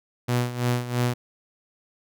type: tone with tremolo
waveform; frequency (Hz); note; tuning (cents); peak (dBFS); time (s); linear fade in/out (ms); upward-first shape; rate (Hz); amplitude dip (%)
sawtooth; 122.3; B2; -16; -16; 0.28-1.14; 10; sine; 3; 75
effects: none